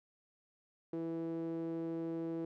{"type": "tone with band-pass filter", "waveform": "sawtooth", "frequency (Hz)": 164.81, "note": "E3", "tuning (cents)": 0, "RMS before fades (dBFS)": -39, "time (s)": [0.93, 2.45], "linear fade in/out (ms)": 2, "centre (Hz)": 380, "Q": 5.1, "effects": []}